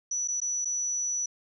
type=tone with dropouts; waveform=sine; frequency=5920 Hz; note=F#8; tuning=in tune; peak=-27 dBFS; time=0.11-1.26 s; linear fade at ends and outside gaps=5 ms; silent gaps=0.277-0.283 / 0.403-0.416 / 0.648-0.654 s; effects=none